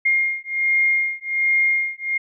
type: beating tone pair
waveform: sine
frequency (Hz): 2127 / 2128.3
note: C7 / C7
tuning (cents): +28 / +29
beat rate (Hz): 1.3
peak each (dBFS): -20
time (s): 0.05-2.18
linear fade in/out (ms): 10
effects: none